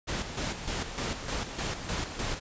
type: noise with tremolo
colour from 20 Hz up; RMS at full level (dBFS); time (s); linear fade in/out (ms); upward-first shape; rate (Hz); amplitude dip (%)
pink; -32; 0.07-2.4; 20; square; 3.3; 55
effects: resampled to 16000 Hz